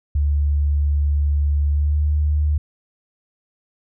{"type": "tone with pitch glide", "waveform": "sine", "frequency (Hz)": [72.6, 74.68], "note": ["D2", "D2"], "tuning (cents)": [-19, 30], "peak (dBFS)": -15, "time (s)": [0.15, 2.58], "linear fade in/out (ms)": 5, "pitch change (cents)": 49, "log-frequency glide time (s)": [1.7, 2.01], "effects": []}